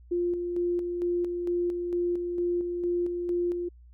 sine tone with tremolo, 350 Hz, F4, 4 cents sharp, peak -24 dBFS, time 0.11-3.69 s, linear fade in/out 10 ms, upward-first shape square, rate 2.2 Hz, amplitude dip 40%, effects added 60 Hz sine -49 dBFS peak until 3.93 s

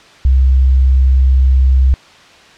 sine tone, 65.41 Hz, C2, in tune, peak -6 dBFS, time 0.25-1.94 s, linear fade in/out 0 ms, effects white hiss -41 dBFS RMS until 2.57 s + low-pass 4000 Hz 12 dB/octave

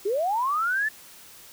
sine linear sweep, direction up, 370 to 1780 Hz, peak -22 dBFS, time 0.05-0.89 s, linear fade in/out 10 ms, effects white hiss -48 dBFS RMS until 1.52 s

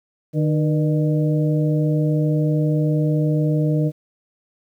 harmonic tone with a mistuned harmonic, 152.2 Hz, D#3, 38 cents flat, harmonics 1 / 2 / 3 / 4, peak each -17 / -23 / -27 / -29 dBFS, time 0.33-3.92 s, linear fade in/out 50 ms, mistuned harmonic 3, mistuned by +81 cents, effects 9-bit

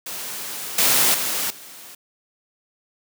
white noise with level steps, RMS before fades -31 / -17 / -24 / -41 dBFS, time 0.06-1.95 s, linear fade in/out 5 ms, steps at 0.78 / 1.14 / 1.5 s, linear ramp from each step 5 ms, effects high-pass 150 Hz 12 dB/octave

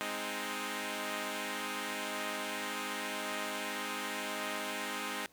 5% pulse chord, Ab major, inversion none, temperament equal, 207.7 / 261.6 / 311.1 Hz, Ab3 / C4 / Eb4, 0 / 0 / 0 cents, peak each -29 dBFS, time 0.01-5.26 s, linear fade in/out 0 ms, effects pink hiss -64 dBFS RMS until 5.32 s + high-pass 80 Hz 12 dB/octave

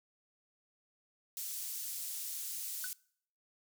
pink high-pass noise, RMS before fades -41 dBFS, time 1.37-2.93 s, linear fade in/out 0 ms, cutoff 7600 Hz, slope 12 dB/octave
square tone with exponential decay, 1493 Hz, F#6, 15 cents sharp, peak -37 dBFS, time 2.84-2.91 s, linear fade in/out 1 ms, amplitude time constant 15 ms
effects noise-tail reverb RT60 0.6 s tail -23 dB re dry

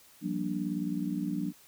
sine chord, G minor seventh, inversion third, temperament just, 176.4 / 196 / 235.2 / 294 Hz, F3 / G3 / Bb3 / D4, +18 / 0 / +16 / +2 cents, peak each -35 / -36 / -37 / -34 dBFS, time 0.21-1.53 s, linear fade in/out 50 ms, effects white hiss -58 dBFS RMS until 1.67 s

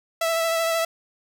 sawtooth tone with vibrato, 659.3 Hz, E5, in tune, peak -17 dBFS, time 0.21-0.85 s, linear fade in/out 5 ms, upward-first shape sine, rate 13 Hz, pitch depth 18 cents each way, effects none

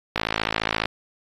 click train, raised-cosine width 0.3 ms, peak -5 dBFS, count 39, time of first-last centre 0.16-0.856 s, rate 54.6 Hz, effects AAC 32 kbps

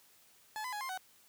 30% pulse tone with pitch steps, 859 / 1008 / 834 / 1053 / 749 Hz, A5 / B5 / G#5 / C6 / F#5, -42 / +35 / +7 / +11 / +21 cents, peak -35 dBFS, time 0.56-0.975 s, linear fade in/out 0 ms, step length 83 ms, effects white hiss -64 dBFS RMS until 1.28 s + high-pass 60 Hz 12 dB/octave

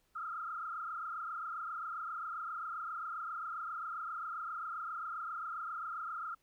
sine tone with frequency modulation, 1318.5 Hz, E6, in tune, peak -38 dBFS, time 0.15-6.35 s, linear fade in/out 10 ms, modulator 27.5 Hz, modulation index 3, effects pink hiss -75 dBFS RMS until 6.42 s

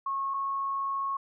sine tone pair in turn, 1092 / 1096.4 Hz, C#6 / C#6, -26 / -19 cents, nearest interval unison, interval 7 cents, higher second, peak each -28 dBFS, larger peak neither, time 0.06-0.34 / 0.34-1.17 s, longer second, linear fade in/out 5 ms, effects none

